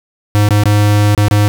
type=tone with dropouts; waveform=square; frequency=103.83 Hz; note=G#2; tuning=in tune; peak=-8 dBFS; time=0.35-1.48 s; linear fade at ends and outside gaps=0 ms; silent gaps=0.488-0.507 / 0.636-0.656 / 1.149-1.177 / 1.283-1.311 s; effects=none

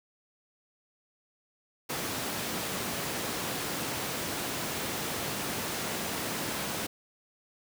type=high-pass noise; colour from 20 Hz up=pink; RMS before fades=-34 dBFS; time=1.89-6.87 s; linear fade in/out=10 ms; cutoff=140 Hz; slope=12 dB/octave; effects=none

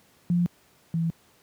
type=tone pair in turn; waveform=sine; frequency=174.61 / 165.45 Hz; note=F3 / E3; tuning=0 / +7 cents; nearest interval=minor second; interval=93 cents; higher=first; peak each=-19 / -22 dBFS; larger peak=first; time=0.3-0.46 / 0.94-1.1 s; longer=neither; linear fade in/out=0 ms; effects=pink hiss -60 dBFS RMS until 1.42 s + high-pass 100 Hz 12 dB/octave

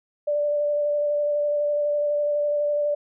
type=tone with vibrato; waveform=sine; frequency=587.3 Hz; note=D5; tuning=in tune; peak=-20 dBFS; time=0.27-2.95 s; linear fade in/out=10 ms; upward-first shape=square; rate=12 Hz; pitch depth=10 cents each way; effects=none

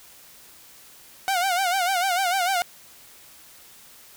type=tone with vibrato; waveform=sawtooth; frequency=740 Hz; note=F#5; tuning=in tune; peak=-17 dBFS; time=1.28-2.62 s; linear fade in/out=0 ms; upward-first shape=sine; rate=6.7 Hz; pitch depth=110 cents each way; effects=white hiss -49 dBFS RMS until 4.16 s

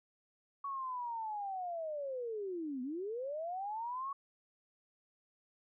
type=linear two-way sweep; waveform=sine; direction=down then up; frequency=1126 to 243.7 to 1126 Hz; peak=-37 dBFS; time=0.64-4.13 s; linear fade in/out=5 ms; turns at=2.82 s; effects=none

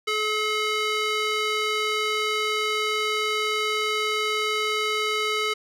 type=tone with band-pass filter; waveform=square; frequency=428.4 Hz; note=A4; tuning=46 cents flat; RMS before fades=-25 dBFS; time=0.07-5.54 s; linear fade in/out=10 ms; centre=2600 Hz; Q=0.91; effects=none

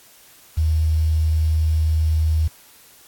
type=tone with quantisation; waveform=sine; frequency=78.9 Hz; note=D#2; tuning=25 cents sharp; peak=-15 dBFS; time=0.57-2.48 s; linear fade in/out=10 ms; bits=7; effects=white hiss -49 dBFS RMS until 3.07 s + AAC 64 kbps

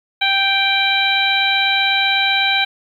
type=harmonic tone; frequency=784 Hz; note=G5; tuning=in tune; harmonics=1 / 2 / 3 / 4 / 5; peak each=-21 / -21 / -18 / -22 / -19 dBFS; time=0.21-2.65 s; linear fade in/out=10 ms; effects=8-bit

